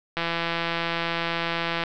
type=click train; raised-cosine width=0.3 ms; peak=-10 dBFS; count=281; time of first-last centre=0.17-1.837 s; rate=168 Hz; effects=low-pass 5000 Hz 12 dB/octave